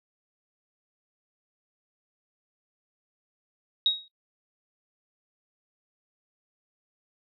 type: tone with exponential decay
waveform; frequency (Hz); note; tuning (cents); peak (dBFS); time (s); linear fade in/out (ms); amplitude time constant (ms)
sine; 3785; A#7; +26; -17; 3.86-4.08; 1; 47
effects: noise-tail reverb RT60 0.1 s tail -19 dB re dry